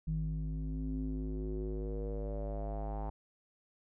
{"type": "tone with low-pass filter sweep", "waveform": "square", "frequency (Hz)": 52.3, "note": "G#1", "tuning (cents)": 13, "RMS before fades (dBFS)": -37, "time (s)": [0.07, 3.1], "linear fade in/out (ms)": 5, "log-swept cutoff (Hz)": [160, 850], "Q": 4.9, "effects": []}